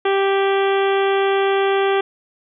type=harmonic tone with a mistuned harmonic; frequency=392 Hz; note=G4; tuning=in tune; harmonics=1 / 2 / 3 / 4 / 5 / 6 / 7 / 8 / 9; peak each=-16 / -22 / -26 / -28 / -30 / -32 / -33 / -34 / -35 dBFS; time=0.05-2.01 s; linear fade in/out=5 ms; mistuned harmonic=9; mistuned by=-69 cents; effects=none